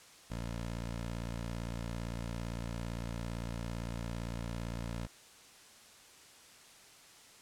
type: tone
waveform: 15% pulse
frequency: 57.7 Hz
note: A#1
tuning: 17 cents flat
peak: -31 dBFS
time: 0.3-5.07 s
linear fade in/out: 10 ms
effects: white hiss -57 dBFS RMS until 7.41 s + low-pass 9000 Hz 12 dB/octave